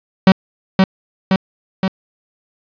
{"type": "tone with echo", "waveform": "45% pulse", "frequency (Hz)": 190, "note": "F#3", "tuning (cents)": 46, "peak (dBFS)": -4, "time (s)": [0.27, 0.32], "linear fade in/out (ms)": 2, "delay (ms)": 520, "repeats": 3, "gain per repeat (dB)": -3, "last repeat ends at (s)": 1.88, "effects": ["resampled to 11025 Hz", "7-bit"]}